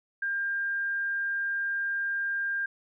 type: tone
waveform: sine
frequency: 1600 Hz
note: G6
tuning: 35 cents sharp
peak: -27 dBFS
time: 0.22-2.66 s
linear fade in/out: 5 ms
effects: none